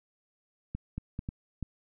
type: clicks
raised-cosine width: 5 ms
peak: -22 dBFS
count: 5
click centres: 0.75 / 0.98 / 1.191 / 1.289 / 1.627 s
effects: none